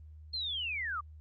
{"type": "linear sweep", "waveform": "sine", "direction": "down", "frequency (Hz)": [4271, 1137], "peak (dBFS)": -33, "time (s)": [0.33, 1.01], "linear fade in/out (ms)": 10, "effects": ["added 77 Hz sine -48 dBFS peak until 1.2 s", "Opus 24 kbps"]}